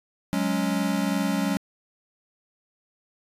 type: chord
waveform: square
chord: F# suspended second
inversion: none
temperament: equal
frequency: 185 / 207.7 / 277.2 Hz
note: F#3 / G#3 / C#4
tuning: 0 / 0 / 0 cents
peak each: -28 dBFS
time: 0.33-1.57 s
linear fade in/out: 0 ms
effects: resampled to 32000 Hz